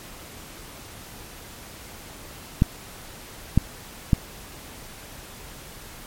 clicks, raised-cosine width 5 ms, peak -3 dBFS, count 3, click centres 2.621 / 3.576 / 4.132 s, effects pink hiss -42 dBFS RMS until 6.06 s + MP3 64 kbps

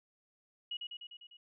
sine tone with echo, 2900 Hz, F#7, 35 cents flat, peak -36 dBFS, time 0.71-0.77 s, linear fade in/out 5 ms, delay 100 ms, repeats 6, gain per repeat -3 dB, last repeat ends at 1.37 s, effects none

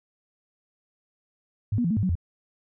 sine tone with pitch steps, 104.5 / 240.8 / 169.1 / 220.4 / 102.9 / 185.1 / 85.3 Hz, G#2 / B3 / E3 / A3 / G#2 / F#3 / F2, +11 / -44 / +44 / +3 / -16 / +1 / -40 cents, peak -21 dBFS, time 1.72-2.154 s, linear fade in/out 5 ms, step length 62 ms, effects none

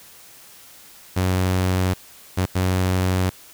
sawtooth tone bursts at uneven times, 92.5 Hz, F#2, in tune, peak -14 dBFS, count 3, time 1.16-1.94 / 2.37-2.46 / 2.55-3.3 s, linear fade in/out 10 ms, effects white hiss -46 dBFS RMS until 3.53 s

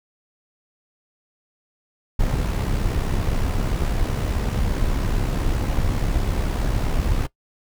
brown noise with amplitude modulation, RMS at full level -19 dBFS, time 2.19-7.27 s, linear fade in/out 10 ms, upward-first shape sine, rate 67.6 Hz, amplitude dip 50%, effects noise-tail reverb RT60 0.1 s tail -20 dB re dry

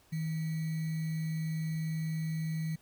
sine tone with sample-and-hold, 159.6 Hz, D#3, 44 cents sharp, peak -31 dBFS, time 0.12-2.76 s, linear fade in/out 10 ms, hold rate 2100 Hz, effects pink hiss -64 dBFS RMS until 2.81 s

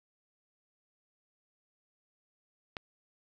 click, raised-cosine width 0.3 ms, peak -21 dBFS, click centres 2.768 s, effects none

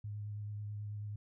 sine tone with vibrato, 104.2 Hz, G#2, 6 cents sharp, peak -39 dBFS, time 0.04-1.16 s, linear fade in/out 5 ms, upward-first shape sine, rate 9.2 Hz, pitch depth 17 cents each way, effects none

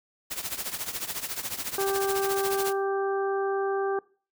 white noise with tremolo, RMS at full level -30 dBFS, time 0.3-2.73 s, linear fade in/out 20 ms, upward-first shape triangle, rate 14 Hz, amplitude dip 85%
harmonic tone, 392 Hz, G4, in tune, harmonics 1 / 2 / 3 / 4, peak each -26 / -32 / -36 / -38 dBFS, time 1.78-3.99 s, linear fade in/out 2 ms
effects noise-tail reverb RT60 0.4 s tail -22 dB re dry

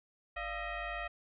sine tone with frequency modulation, 592 Hz, D5, 14 cents sharp, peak -36 dBFS, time 0.36-1.08 s, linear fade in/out 10 ms, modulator 643 Hz, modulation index 3.1, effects none

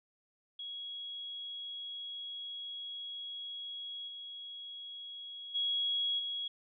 sine tone with level steps, 3322 Hz, G#7, in tune, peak -40 / -43 / -30 / -35 dBFS, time 0.59-6.48 s, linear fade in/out 5 ms, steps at 4.07 / 5.54 / 6.18 s, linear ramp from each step 20 ms, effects none

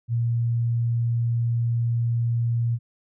sine tone, 117.5 Hz, A#2, 14 cents sharp, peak -20 dBFS, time 0.08-2.79 s, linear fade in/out 50 ms, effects none

